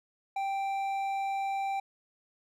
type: tone with hard clipping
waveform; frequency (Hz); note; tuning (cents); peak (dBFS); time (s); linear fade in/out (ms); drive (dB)
triangle; 784; G5; 0; -31; 0.36-1.8; 5; 10
effects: none